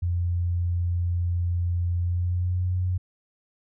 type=tone with pitch glide; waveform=sine; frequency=87.31 to 90.97 Hz; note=F2 to F#2; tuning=0 to -29 cents; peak=-22 dBFS; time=0.02-2.98 s; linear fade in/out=10 ms; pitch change=+71 cents; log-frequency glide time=1.98-2.75 s; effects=none